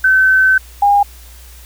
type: tone pair in turn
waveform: sine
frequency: 1531 / 811 Hz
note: G6 / G#5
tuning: -41 / -41 cents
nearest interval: major seventh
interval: 1100 cents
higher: first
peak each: -7 dBFS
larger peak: neither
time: 0.04-0.58 / 0.82-1.03 s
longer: first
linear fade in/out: 5 ms
effects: added 60 Hz sine -36 dBFS peak until 1.65 s + white hiss -42 dBFS RMS until 1.65 s